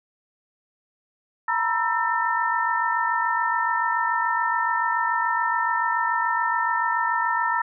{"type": "tone cluster", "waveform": "sine", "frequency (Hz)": [921, 968, 1327, 1803], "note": ["A#5", "B5", "E6", "A6"], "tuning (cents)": [-21, -35, 11, 42], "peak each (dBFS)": -26, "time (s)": [1.48, 7.62], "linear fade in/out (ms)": 5, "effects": []}